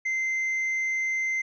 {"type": "tone", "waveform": "triangle", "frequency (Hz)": 2077, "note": "C7", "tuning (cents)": -13, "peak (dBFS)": -23, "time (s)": [0.05, 1.42], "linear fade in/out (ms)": 10, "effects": ["resampled to 16000 Hz"]}